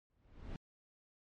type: noise with exponential growth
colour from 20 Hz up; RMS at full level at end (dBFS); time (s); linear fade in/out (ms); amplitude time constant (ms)
brown; -40; 0.1-0.56; 0; 100
effects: low-pass 4000 Hz 12 dB/octave + MP3 64 kbps